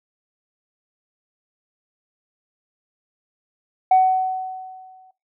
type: tone with exponential decay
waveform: sine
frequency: 750 Hz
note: F#5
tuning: 23 cents sharp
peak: -8 dBFS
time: 3.91-5.11 s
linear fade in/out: 5 ms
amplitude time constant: 260 ms
effects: noise-tail reverb RT60 0.2 s tail -18 dB re dry + tanh soft clip ceiling -7 dBFS

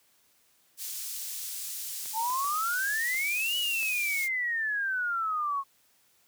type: high-pass noise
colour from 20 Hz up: pink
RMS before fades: -37 dBFS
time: 0.77-4.29 s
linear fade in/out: 50 ms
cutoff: 6200 Hz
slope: 12 dB/octave
type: clicks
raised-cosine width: 0.3 ms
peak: -31 dBFS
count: 5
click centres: 2.057 / 2.303 / 2.445 / 3.145 / 3.829 s
type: exponential two-way sweep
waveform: sine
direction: up then down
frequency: 861 to 2960 to 1085 Hz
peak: -27 dBFS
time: 2.13-5.64 s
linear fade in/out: 50 ms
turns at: 3.57 s
effects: white hiss -66 dBFS RMS until 6.27 s + high-pass 60 Hz 12 dB/octave

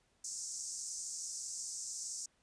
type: band-pass noise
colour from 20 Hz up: white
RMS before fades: -43 dBFS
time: 0.24-2.26 s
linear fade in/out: 5 ms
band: 5500 to 8300 Hz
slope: 48 dB/octave
effects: pink hiss -74 dBFS RMS until 2.42 s + resampled to 22050 Hz

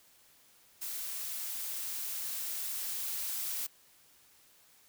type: noise with level ramp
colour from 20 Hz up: blue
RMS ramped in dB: -39 to -36 dBFS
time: 0.81-3.67 s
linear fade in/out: 10 ms
effects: white hiss -63 dBFS RMS until 4.88 s

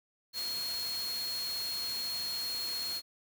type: tone in noise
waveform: sine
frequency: 4286 Hz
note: C8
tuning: 41 cents sharp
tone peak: -34 dBFS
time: 0.33-3.02 s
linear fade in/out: 50 ms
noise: white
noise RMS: -42 dBFS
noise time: 0.33-3.02 s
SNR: +5 dB
effects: none

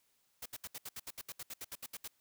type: noise bursts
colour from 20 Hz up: white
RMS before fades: -44 dBFS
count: 16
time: 0.42-2.078 s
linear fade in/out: 5 ms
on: 38 ms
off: 70 ms
effects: white hiss -75 dBFS RMS until 2.2 s

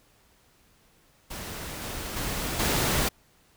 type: noise with level steps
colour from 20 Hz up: pink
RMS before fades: -37 / -35 / -31 / -25 dBFS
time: 1.3-3.09 s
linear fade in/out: 10 ms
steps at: 1.81 / 2.16 / 2.59 s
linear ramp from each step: 10 ms
effects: pink hiss -62 dBFS RMS until 3.56 s

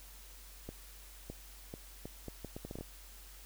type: accelerating click train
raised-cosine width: 2 ms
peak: -29 dBFS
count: 12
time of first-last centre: 0.69-2.81 s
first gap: 610 ms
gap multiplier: 0.72
effects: added 47 Hz sine -53 dBFS peak until 3.45 s + white hiss -56 dBFS RMS until 3.45 s

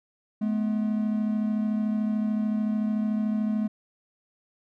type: tone pair together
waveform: triangle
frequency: 213.3 / 246.9 Hz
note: G#3 / B3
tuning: +46 / 0 cents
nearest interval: minor third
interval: 254 cents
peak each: -22 / -30 dBFS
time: 0.41-3.68 s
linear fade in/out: 10 ms
effects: none

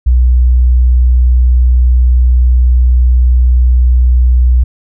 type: tone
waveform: sine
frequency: 61.74 Hz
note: B1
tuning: in tune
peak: -4 dBFS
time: 0.06-4.64 s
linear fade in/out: 10 ms
effects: none

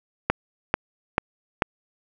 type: click train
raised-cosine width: 0.5 ms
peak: -3 dBFS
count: 4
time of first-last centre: 0.3-1.622 s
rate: 2.27 Hz
effects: none

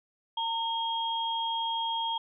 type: tone pair together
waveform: sine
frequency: 913 / 3254 Hz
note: A#5 / G#7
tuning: -36 / -36 cents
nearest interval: octave + minor seventh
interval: 2200 cents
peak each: -30 / -32 dBFS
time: 0.37-2.18 s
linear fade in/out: 5 ms
effects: none

